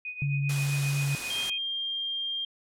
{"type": "tone with tremolo", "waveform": "sine", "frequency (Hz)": 2489, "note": "D#7", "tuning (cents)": 0, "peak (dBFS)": -31, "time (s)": [0.05, 1.58], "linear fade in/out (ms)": 2, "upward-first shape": "triangle", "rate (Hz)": 7.6, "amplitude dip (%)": 80}
{"type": "tone with vibrato", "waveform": "sine", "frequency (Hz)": 141.1, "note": "C#3", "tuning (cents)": 31, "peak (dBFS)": -25, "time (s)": [0.22, 1.15], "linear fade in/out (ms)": 0, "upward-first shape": "sine", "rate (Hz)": 4.4, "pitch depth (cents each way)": 10}
{"type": "noise", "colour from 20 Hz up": "white", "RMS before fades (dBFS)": -35, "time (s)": [0.49, 1.5], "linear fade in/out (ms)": 5}
{"type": "tone", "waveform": "sine", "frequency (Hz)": 3199, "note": "G7", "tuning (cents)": 34, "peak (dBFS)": -29, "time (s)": [1.3, 2.45], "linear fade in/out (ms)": 5}
{"effects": ["low-pass 10000 Hz 12 dB/octave"]}